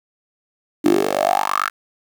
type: tone with high-pass filter sweep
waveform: 10% pulse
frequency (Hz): 48.98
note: G1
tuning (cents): -1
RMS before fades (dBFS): -18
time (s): 0.84-1.7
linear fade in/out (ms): 20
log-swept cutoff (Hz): 300 to 1500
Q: 7.5
effects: 7-bit